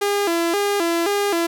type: tone with vibrato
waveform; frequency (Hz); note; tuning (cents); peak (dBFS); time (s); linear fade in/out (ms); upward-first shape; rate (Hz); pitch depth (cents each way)
sawtooth; 370; F#4; 0; -14; 0.01-1.47; 10; square; 1.9; 160
effects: none